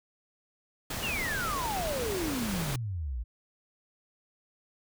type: noise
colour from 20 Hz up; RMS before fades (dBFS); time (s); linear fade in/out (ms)
pink; -35; 0.9-2.76; 5
type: exponential sweep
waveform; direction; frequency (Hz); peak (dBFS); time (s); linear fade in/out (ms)
sine; down; 2960 to 53.3; -31; 1.02-3.24; 20
effects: none